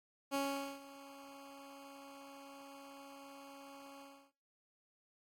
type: tone with ADSR envelope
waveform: 15% pulse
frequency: 277.2 Hz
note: C#4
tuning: in tune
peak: -27 dBFS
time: 0.31-4.32 s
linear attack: 35 ms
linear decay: 450 ms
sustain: -19 dB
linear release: 310 ms
effects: noise-tail reverb RT60 0.5 s tail -23 dB re dry + AAC 48 kbps